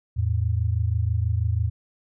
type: tone pair together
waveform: sine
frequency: 83.84 / 110 Hz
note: E2 / A2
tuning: +30 / 0 cents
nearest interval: perfect fourth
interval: 470 cents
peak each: -23 dBFS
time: 0.16-1.7 s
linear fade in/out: 20 ms
effects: none